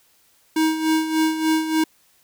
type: tone with tremolo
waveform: square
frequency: 316.7 Hz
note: D#4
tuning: 31 cents sharp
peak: -16 dBFS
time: 0.56-1.84 s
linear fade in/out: 5 ms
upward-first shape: sine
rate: 3.4 Hz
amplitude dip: 65%
effects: white hiss -59 dBFS RMS until 2.23 s